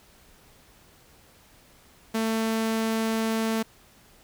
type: tone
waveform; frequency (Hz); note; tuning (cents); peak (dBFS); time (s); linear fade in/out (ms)
sawtooth; 223.1; A3; +24; -20; 2.14-3.63; 10
effects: pink hiss -56 dBFS RMS until 4.23 s